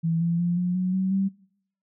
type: tone with pitch steps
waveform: sine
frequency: 164.81 / 169.35 / 174.01 / 178.79 / 183.72 / 188.77 / 193.97 Hz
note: E3 / E3 / F3 / F3 / F#3 / F#3 / G3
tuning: 0 / +47 / -6 / +41 / -12 / +35 / -18 cents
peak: -21 dBFS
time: 0.03-1.29 s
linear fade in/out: 20 ms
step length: 180 ms
effects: noise-tail reverb RT60 0.7 s tail -23 dB re dry